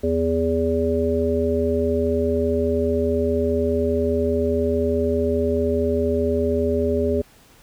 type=harmonic tone; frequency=82.41 Hz; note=E2; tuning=in tune; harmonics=1 / 3 / 5 / 7; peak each=-25 / -24 / -21 / -25 dBFS; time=0.03-7.22 s; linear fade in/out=10 ms; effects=pink hiss -52 dBFS RMS until 7.62 s